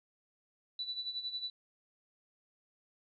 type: tone with tremolo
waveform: sine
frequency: 3964 Hz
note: B7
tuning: 6 cents sharp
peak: -34 dBFS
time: 0.79-1.5 s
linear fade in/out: 2 ms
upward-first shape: sine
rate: 11 Hz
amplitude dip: 70%
effects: none